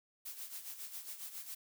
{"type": "noise with tremolo", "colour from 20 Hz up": "blue", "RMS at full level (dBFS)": -44, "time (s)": [0.25, 1.55], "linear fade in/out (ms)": 10, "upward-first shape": "sine", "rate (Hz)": 7.3, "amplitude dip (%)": 65, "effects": []}